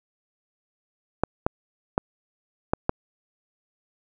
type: clicks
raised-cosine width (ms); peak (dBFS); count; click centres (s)
1; -6; 5; 1.236 / 1.465 / 1.979 / 2.735 / 2.894
effects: none